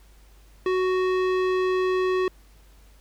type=tone with low-pass filter; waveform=square; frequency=370.9 Hz; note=F#4; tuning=4 cents sharp; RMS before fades=-23 dBFS; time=0.66-2.28 s; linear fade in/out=2 ms; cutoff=2800 Hz; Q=0.78; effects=added 50 Hz sine -50 dBFS peak until 3 s + pink hiss -59 dBFS RMS until 3 s